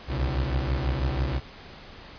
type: beating tone pair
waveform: 30% pulse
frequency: 63.5 / 69.6 Hz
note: B1 / C#2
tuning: +49 / +8 cents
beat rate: 6.1 Hz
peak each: -24 / -25 dBFS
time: 0.07-1.41 s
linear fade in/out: 50 ms
effects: pink hiss -45 dBFS RMS until 2.18 s + resampled to 11025 Hz